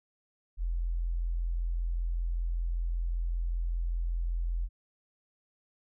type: tone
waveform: sine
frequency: 42.59 Hz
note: F1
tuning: 43 cents flat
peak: -28 dBFS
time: 0.57-4.69 s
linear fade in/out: 50 ms
effects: none